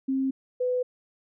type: tone pair in turn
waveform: sine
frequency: 266.7 / 500.3 Hz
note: C4 / B4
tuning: +33 / +22 cents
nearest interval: major seventh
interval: 1089 cents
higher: second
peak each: -23 dBFS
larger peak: neither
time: 0.08-0.31 / 0.6-0.83 s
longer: neither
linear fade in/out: 10 ms
effects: none